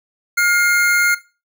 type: tone pair together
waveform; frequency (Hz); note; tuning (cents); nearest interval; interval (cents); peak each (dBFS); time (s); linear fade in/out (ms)
square; 1418.9 / 2126; F6 / C7; +27 / +27; perfect fifth; 700; -16 / -17; 0.37-1.15; 10
effects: noise-tail reverb RT60 0.3 s tail -17 dB re dry